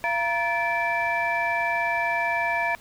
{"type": "tone cluster", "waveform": "sine", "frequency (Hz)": [685, 944, 1735, 2334], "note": ["F5", "A#5", "A6", "D7"], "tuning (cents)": [-34, 22, -25, -11], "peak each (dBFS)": -27, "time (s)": [0.04, 2.75], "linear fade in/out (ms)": 0, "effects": ["tanh soft clip ceiling -14 dBFS", "pink hiss -51 dBFS RMS until 2.8 s"]}